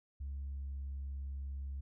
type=tone with pitch glide; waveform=sine; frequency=69.3 to 68.62 Hz; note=C#2 to C#2; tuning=0 to -17 cents; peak=-37 dBFS; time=0.2-1.81 s; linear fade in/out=10 ms; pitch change=-17 cents; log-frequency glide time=0.41-0.71 s; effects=tanh soft clip ceiling -36 dBFS